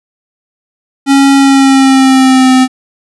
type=tone with pitch glide; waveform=square; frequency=275.2 to 258.3 Hz; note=C#4 to C4; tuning=-12 to -22 cents; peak=-4 dBFS; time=1.06-2.68 s; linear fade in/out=50 ms; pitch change=-110 cents; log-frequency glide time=1.36-2.52 s; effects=resampled to 24000 Hz